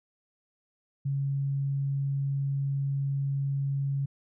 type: tone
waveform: sine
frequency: 138.59 Hz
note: C#3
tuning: in tune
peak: -26 dBFS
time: 1.05-4.06 s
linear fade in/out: 10 ms
effects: none